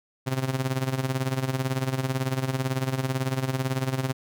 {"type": "tone with tremolo", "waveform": "sawtooth", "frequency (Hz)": 131.5, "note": "C3", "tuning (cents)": 9, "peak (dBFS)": -18, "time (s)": [0.26, 4.13], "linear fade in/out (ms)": 20, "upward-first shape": "sine", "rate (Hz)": 18, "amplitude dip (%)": 75, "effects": []}